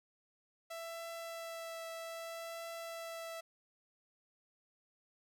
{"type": "tone with vibrato", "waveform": "sawtooth", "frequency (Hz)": 663, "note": "E5", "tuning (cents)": 10, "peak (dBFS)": -39, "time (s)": [0.7, 3.41], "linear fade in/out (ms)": 10, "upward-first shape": "triangle", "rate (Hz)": 0.63, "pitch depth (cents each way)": 13, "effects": []}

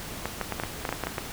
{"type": "clicks", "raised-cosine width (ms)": 0.5, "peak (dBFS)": -13, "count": 11, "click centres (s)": [0.256, 0.413, 0.523, 0.599, 0.636, 0.852, 0.891, 0.926, 1.037, 1.07, 1.182], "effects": ["pink hiss -38 dBFS RMS until 1.32 s"]}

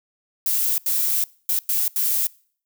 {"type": "noise bursts at uneven times", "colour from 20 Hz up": "violet", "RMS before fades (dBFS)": -21, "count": 5, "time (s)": [[0.46, 0.78], [0.86, 1.24], [1.49, 1.59], [1.69, 1.88], [1.96, 2.27]], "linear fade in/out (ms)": 2, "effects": ["noise-tail reverb RT60 0.5 s tail -24 dB re dry"]}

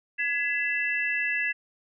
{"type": "tone cluster", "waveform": "sine", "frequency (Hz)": [1684, 2011, 2661], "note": ["G#6", "B6", "E7"], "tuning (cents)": [24, 31, 16], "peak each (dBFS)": -29, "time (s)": [0.18, 1.53], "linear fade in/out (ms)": 20, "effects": []}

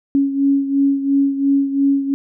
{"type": "beating tone pair", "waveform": "sine", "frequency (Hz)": [276.6, 279.5], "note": ["C#4", "C#4"], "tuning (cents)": [-4, 14], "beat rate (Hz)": 2.9, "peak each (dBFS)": [-14, -20], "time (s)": [0.15, 2.14], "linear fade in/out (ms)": 0, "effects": []}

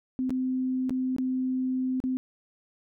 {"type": "tone with dropouts", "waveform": "sine", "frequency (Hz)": 257.7, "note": "C4", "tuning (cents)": -26, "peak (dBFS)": -25, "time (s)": [0.19, 2.17], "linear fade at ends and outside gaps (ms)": 0, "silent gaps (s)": [[0.295, 0.305], [0.895, 0.906], [1.164, 1.184], [2.002, 2.039]], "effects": []}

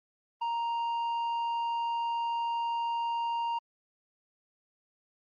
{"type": "tone with tanh clipping", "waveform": "triangle", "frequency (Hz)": 933, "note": "A#5", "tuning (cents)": 1, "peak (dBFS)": -30, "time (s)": [0.41, 3.59], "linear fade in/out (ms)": 10, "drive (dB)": 10, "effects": ["Opus 32 kbps"]}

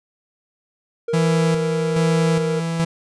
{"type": "tone", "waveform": "triangle", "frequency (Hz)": 466.2, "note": "A#4", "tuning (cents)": 0, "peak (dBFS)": -19, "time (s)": [1.08, 2.6], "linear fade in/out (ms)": 5}
{"type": "tone with tremolo", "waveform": "45% pulse", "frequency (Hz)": 165.6, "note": "E3", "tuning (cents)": 8, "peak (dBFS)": -16, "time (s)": [1.13, 2.85], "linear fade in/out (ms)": 10, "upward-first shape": "square", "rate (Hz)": 1.2, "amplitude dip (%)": 45}
{"effects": ["resampled to 22050 Hz"]}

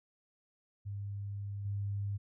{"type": "tone with level steps", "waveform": "sine", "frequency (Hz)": 100.7, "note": "G2", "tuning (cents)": 47, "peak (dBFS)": [-37, -33], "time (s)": [0.85, 2.18], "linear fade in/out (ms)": 20, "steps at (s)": 1.65, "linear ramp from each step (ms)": 5, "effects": []}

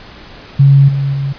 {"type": "tone with level steps", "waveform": "sine", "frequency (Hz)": 138.59, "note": "C#3", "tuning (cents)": 0, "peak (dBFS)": [-3, -12, -14], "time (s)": [0.59, 1.33], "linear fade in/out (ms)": 10, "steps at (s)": [0.88, 1.13], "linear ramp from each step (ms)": 10, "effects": ["pink hiss -35 dBFS RMS until 1.38 s", "resampled to 11025 Hz"]}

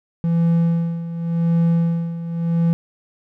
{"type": "tone with tremolo", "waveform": "triangle", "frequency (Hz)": 167.8, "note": "E3", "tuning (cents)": 31, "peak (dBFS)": -11, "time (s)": [0.24, 2.73], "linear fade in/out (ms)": 0, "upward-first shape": "sine", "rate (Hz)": 0.89, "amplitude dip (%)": 75, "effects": []}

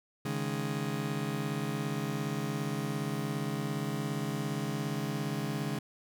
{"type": "chord", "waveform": "30% pulse", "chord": "C# suspended second", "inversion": "none", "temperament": "just", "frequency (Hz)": [138.59, 155.92, 207.9], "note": ["C#3", "D#3", "G#3"], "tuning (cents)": [0, 4, 2], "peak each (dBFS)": [-33, -34, -34], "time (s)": [0.25, 5.79], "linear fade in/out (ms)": 5, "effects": []}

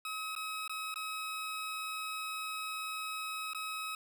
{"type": "tone with dropouts", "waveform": "20% pulse", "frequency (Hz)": 1277, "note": "D#6", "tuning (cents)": 45, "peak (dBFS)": -32, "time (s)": [0.05, 3.95], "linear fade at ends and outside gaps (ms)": 2, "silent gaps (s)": [[0.352, 0.362], [0.678, 0.695], [0.942, 0.958], [3.534, 3.547]], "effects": []}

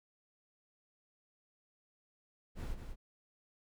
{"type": "noise with echo", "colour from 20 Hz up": "brown", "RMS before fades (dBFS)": -38, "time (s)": [2.55, 2.77], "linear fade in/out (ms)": 50, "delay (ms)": 190, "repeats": 1, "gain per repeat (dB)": -6, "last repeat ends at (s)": 2.96, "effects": []}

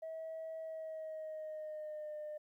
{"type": "tone with pitch glide", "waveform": "sine", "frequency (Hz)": [644, 604.4], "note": ["E5", "D5"], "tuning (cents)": [-41, 50], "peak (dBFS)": -40, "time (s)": [0.02, 2.38], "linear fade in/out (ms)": 10, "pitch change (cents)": -109, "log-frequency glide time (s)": [0.6, 2.14], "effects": ["tanh soft clip ceiling -39 dBFS", "13-bit"]}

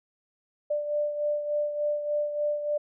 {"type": "beating tone pair", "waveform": "sine", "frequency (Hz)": [591, 594.4], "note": ["D5", "D5"], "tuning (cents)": [11, 21], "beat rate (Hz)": 3.4, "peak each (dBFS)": [-26, -34], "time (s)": [0.7, 2.78], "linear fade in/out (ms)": 10, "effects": []}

